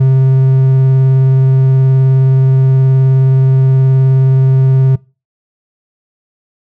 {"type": "tone with vibrato", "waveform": "triangle", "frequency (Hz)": 132.4, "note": "C3", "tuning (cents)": 21, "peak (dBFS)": -3, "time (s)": [0, 4.96], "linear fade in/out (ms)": 10, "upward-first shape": "triangle", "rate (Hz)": 19, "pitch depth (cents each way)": 14, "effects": ["noise-tail reverb RT60 0.3 s tail -22 dB re dry"]}